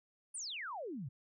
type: exponential sweep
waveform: sine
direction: down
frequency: 9910 to 116.4 Hz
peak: -40 dBFS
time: 0.34-1.09 s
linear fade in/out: 10 ms
effects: none